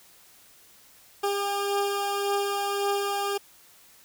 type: beating tone pair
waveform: 20% pulse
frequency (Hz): 401.9 / 403.7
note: G4 / G#4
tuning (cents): +43 / -49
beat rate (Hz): 1.8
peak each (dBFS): -21 / -28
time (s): 1.23-3.38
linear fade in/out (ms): 10
effects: white hiss -55 dBFS RMS until 4.04 s